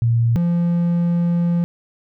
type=tone pair in turn; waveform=sine / triangle; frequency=116.54 / 172.16 Hz; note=A#2 / F3; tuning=0 / -25 cents; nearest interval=perfect fifth; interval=675 cents; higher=second; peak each=-13 dBFS; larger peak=neither; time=0.02-0.36 / 0.36-1.64 s; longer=second; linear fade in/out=0 ms; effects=none

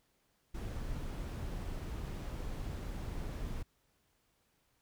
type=noise; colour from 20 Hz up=brown; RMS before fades=-40 dBFS; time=0.54-3.63 s; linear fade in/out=10 ms; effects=pink hiss -75 dBFS RMS until 4.81 s

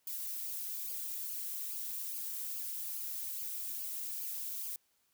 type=noise with flanger; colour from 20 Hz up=violet; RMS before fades=-40 dBFS; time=0.07-4.76 s; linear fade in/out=2 ms; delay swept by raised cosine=0.52 to 2.72 ms; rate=2.4 Hz; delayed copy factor=-0.6; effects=white hiss -75 dBFS RMS until 5.13 s

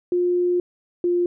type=tone pair in turn; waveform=sine; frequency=355.1 / 351.4 Hz; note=F4 / F4; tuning=+29 / +11 cents; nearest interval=unison; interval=18 cents; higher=first; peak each=-17 dBFS; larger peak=neither; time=0.12-0.6 / 1.04-1.26 s; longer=first; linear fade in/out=2 ms; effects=none

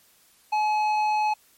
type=tone with tanh clipping; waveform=sine; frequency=851 Hz; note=G#5; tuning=42 cents sharp; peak=-22 dBFS; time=0.52-1.34 s; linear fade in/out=10 ms; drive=10 dB; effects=white hiss -59 dBFS RMS until 1.57 s + MP3 64 kbps

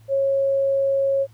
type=tone; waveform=sine; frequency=547 Hz; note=C#5; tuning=23 cents flat; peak=-17 dBFS; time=0.08-1.27 s; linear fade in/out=50 ms; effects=added 111 Hz sine -47 dBFS peak until 1.33 s + pink hiss -60 dBFS RMS until 1.33 s

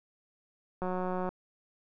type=click train; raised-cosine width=1 ms; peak=-21 dBFS; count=87; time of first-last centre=0.82-1.29 s; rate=183 Hz; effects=none

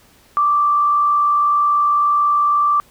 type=tone with frequency modulation; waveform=sine; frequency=1172 Hz; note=D6; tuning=4 cents flat; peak=-12 dBFS; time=0.37-2.8 s; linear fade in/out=0 ms; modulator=61.8 Hz; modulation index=0.29; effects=pink hiss -51 dBFS RMS until 2.9 s

